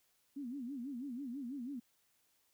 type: tone with vibrato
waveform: sine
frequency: 259.6 Hz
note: C4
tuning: 13 cents flat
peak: -40 dBFS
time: 0.36-1.8 s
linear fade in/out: 10 ms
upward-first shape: sine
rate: 6.1 Hz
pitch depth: 190 cents each way
effects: white hiss -75 dBFS RMS until 2.53 s